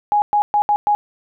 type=tone bursts at uneven times; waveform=sine; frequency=830 Hz; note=G#5; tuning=1 cent flat; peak=-12 dBFS; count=5; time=0.12-0.22 / 0.33-0.42 / 0.54-0.62 / 0.69-0.76 / 0.87-0.95 s; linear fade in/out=0 ms; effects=none